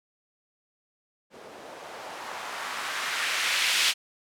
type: noise with low-pass filter sweep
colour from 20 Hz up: violet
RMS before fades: -30 dBFS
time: 1.3-3.94 s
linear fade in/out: 50 ms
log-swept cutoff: 420 to 3100 Hz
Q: 1.2
effects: none